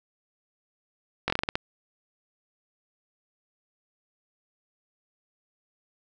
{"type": "slowing click train", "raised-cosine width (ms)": 0.3, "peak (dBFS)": -9, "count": 8, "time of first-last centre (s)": [1.28, 1.555], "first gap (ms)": 20, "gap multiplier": 1.22, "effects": []}